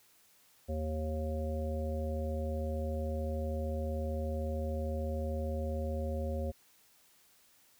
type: harmonic tone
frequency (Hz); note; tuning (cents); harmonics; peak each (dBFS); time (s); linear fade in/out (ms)
77.78; D#2; 0; 1 / 3 / 5 / 7 / 9; -34 / -41 / -45 / -39 / -48; 0.68-6.52; 20
effects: white hiss -65 dBFS RMS until 7.79 s